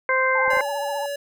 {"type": "harmonic tone", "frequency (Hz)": 521, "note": "C5", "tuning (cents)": -7, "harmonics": [1, 2, 3, 4], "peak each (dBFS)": [-23, -23, -23, -23], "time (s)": [0.09, 0.61], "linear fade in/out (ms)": 2}
{"type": "tone with vibrato", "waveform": "sine", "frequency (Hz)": 853, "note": "G#5", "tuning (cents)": 46, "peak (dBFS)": -27, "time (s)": [0.35, 1.06], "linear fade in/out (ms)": 2, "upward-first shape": "triangle", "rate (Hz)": 15, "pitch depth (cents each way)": 120}
{"type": "clicks", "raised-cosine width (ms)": 2, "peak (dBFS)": -27, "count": 3, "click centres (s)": [0.479, 0.534, 0.571]}
{"type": "tone", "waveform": "square", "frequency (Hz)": 569, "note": "C#5", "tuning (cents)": 45, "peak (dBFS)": -27, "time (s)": [0.5, 1.16], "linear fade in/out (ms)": 5}
{"effects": []}